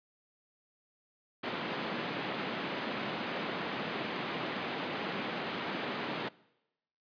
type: band-pass noise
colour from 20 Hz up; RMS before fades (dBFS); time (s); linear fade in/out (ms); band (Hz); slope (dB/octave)
pink; -37; 1.43-6.29; 10; 170 to 3600; 24
effects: noise-tail reverb RT60 0.9 s tail -22 dB re dry + resampled to 11025 Hz